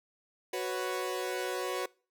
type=chord; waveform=sawtooth; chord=F# suspended fourth; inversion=none; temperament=equal; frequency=370 / 493.9 / 554.4 Hz; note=F#4 / B4 / C#5; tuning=0 / 0 / 0 cents; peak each=-31 / -33 / -35 dBFS; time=0.53-1.86 s; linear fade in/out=5 ms; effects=noise-tail reverb RT60 0.4 s tail -24 dB re dry